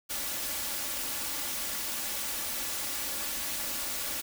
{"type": "noise with comb filter", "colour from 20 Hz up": "white", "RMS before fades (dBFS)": -34, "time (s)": [0.09, 4.22], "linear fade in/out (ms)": 20, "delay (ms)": 3.5, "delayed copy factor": 0.55, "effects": []}